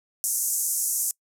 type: band-pass noise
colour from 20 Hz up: white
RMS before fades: -26 dBFS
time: 0.24-1.11 s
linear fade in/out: 0 ms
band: 6100 to 13000 Hz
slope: 48 dB/octave
effects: noise-tail reverb RT60 0.1 s tail -25 dB re dry